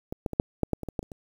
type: clicks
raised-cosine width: 2 ms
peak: -19 / -14 / -20 / -6 / -10 / -12 / -22 / -20 / -14 / -28 / -27 dBFS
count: 11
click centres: 0.125 / 0.262 / 0.333 / 0.399 / 0.633 / 0.733 / 0.833 / 0.887 / 0.992 / 1.029 / 1.118 s
effects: 8-bit